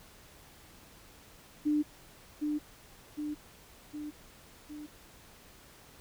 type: tone with echo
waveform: sine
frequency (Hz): 298.9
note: D4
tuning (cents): +31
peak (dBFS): -25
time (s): 1.65-1.83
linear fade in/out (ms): 20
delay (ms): 760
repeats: 4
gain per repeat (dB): -4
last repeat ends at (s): 4.87
effects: pink hiss -56 dBFS RMS until 6 s